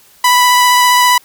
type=tone with vibrato; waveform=sawtooth; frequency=989 Hz; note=B5; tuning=2 cents sharp; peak=-3 dBFS; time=0.24-1.18 s; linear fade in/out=5 ms; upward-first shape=sine; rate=15 Hz; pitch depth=11 cents each way; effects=white hiss -46 dBFS RMS until 1.24 s